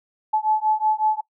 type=beating tone pair; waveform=sine; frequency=860 / 865.4 Hz; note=A5 / A5; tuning=-40 / -29 cents; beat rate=5.4 Hz; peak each=-21 dBFS; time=0.33-1.21 s; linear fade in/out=10 ms; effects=noise-tail reverb RT60 0.1 s tail -22 dB re dry